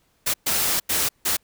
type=noise bursts at uneven times; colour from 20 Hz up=white; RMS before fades=-22 dBFS; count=4; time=0.26-0.34 / 0.46-0.8 / 0.89-1.09 / 1.25-1.37 s; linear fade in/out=10 ms; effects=pink hiss -65 dBFS RMS until 1.43 s